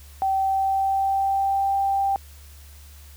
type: tone with pitch glide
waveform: sine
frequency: 773 to 787 Hz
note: G5 to G5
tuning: -24 to +7 cents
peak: -19 dBFS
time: 0.22-2.16 s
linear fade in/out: 0 ms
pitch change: +31 cents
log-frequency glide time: 0.4-1.72 s
effects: added 72 Hz sine -43 dBFS peak until 3.16 s + white hiss -51 dBFS RMS until 3.16 s